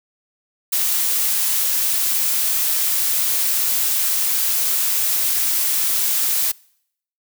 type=noise; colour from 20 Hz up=blue; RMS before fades=-19 dBFS; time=0.72-6.52 s; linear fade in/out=10 ms; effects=noise-tail reverb RT60 0.7 s tail -25 dB re dry